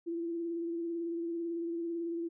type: tone with vibrato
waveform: sine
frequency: 337.1 Hz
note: E4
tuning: 39 cents sharp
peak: -33 dBFS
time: 0.06-2.29 s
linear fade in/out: 20 ms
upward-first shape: sine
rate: 18 Hz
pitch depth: 27 cents each way
effects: none

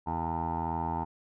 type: tone with low-pass filter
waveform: 15% pulse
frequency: 82.41 Hz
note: E2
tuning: in tune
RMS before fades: -32 dBFS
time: 0.06-1.05 s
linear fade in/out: 20 ms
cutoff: 910 Hz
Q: 9.2
effects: none

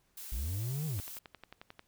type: noise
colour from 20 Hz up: blue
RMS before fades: -45 dBFS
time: 0.17-1.19 s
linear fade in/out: 5 ms
type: linear two-way sweep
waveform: triangle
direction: up then down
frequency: 49.75 to 160.4 to 83.6 Hz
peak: -31 dBFS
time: 0.32-1 s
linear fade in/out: 0 ms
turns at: 0.86 s
type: click train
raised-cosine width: 0.3 ms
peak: -31 dBFS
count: 10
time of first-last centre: 0.99-1.794 s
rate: 11.2 Hz
effects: pink hiss -73 dBFS RMS until 1.87 s

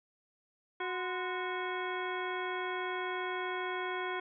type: harmonic tone with a mistuned harmonic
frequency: 367.1 Hz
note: F#4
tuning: 14 cents flat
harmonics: 1 / 2 / 3 / 4 / 5 / 6 / 7 / 9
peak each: -38 / -42 / -40 / -41 / -45 / -43 / -55 / -48 dBFS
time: 0.8-4.2 s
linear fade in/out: 5 ms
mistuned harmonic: 3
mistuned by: -110 cents
effects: none

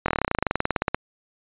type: slowing click train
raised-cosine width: 0.5 ms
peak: -6 dBFS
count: 23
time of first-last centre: 0.06-0.946 s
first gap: 23 ms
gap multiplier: 1.05
effects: resampled to 8000 Hz

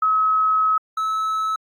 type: tone pair in turn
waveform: sine / triangle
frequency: 1282 / 1298.4 Hz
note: E6 / E6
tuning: -49 / -27 cents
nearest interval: unison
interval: 22 cents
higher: second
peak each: -15 / -18 dBFS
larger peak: first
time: 0.02-0.78 / 0.97-1.56 s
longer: first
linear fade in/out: 5 ms
effects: AAC 64 kbps

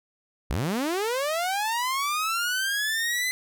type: linear sweep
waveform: sawtooth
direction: up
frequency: 46.25 to 2041 Hz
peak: -21 dBFS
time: 0.5-3.31 s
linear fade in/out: 0 ms
effects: none

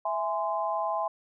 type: chord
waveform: sine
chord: E augmented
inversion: none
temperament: equal with one note detuned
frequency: 659.3 / 830.6 / 1035.1 Hz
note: E5 / G#5 / B#5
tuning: 0 / 0 / -19 cents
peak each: -31 dBFS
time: 0.05-1.08 s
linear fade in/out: 5 ms
effects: none

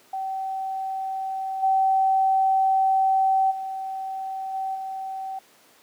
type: tone with level steps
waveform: sine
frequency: 768 Hz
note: G5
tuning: 36 cents flat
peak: -26 / -17 / -28 / -25 / -29 dBFS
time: 0.13-5.39 s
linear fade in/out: 5 ms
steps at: 1.62 / 3.5 / 4.53 / 4.74 s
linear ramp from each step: 20 ms
effects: pink hiss -55 dBFS RMS until 5.82 s + high-pass 300 Hz 12 dB/octave

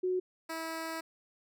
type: tone pair in turn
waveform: sine / 10% pulse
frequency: 367.5 / 324.8 Hz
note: F#4 / E4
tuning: -12 / -26 cents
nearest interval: major second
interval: 214 cents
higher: first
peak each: -28 dBFS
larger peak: neither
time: 0.03-0.2 / 0.49-1.01 s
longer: second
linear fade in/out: 10 ms
effects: none

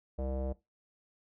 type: tone with low-pass filter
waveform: square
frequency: 66 Hz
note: C2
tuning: 16 cents sharp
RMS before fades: -35 dBFS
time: 0.18-0.53 s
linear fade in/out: 10 ms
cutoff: 580 Hz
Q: 4.9
effects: noise-tail reverb RT60 0.2 s tail -18 dB re dry

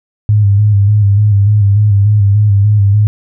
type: tone with vibrato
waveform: sine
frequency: 102.6 Hz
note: G#2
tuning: 21 cents flat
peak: -5 dBFS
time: 0.29-3.07 s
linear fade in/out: 0 ms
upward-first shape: square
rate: 3.4 Hz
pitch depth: 45 cents each way
effects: none

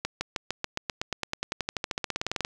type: accelerating click train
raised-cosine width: 0.2 ms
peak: -11 dBFS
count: 28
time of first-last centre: 0.05-2.449 s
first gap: 160 ms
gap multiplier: 0.95
effects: none

